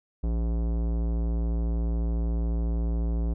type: tone with tanh clipping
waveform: sine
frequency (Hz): 57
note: A#1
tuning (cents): -38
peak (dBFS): -26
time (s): 0.23-3.34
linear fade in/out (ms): 10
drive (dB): 18
effects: none